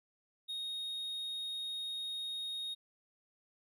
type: tone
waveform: triangle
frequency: 3729 Hz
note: A#7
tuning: in tune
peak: -36 dBFS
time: 0.48-2.75 s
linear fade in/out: 20 ms
effects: none